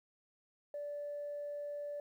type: tone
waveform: sine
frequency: 582 Hz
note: D5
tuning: 16 cents flat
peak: -38 dBFS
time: 0.74-2 s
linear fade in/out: 2 ms
effects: tanh soft clip ceiling -35 dBFS + 12-bit